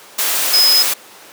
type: tone in noise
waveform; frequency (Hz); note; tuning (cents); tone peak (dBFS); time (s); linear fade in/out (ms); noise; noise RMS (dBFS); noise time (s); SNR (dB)
sine; 5080; D#8; +35; -9; 0.53-0.83; 10; white; -17; 0.18-0.94; +5
effects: pink hiss -39 dBFS RMS until 1.32 s + high-pass 400 Hz 12 dB/octave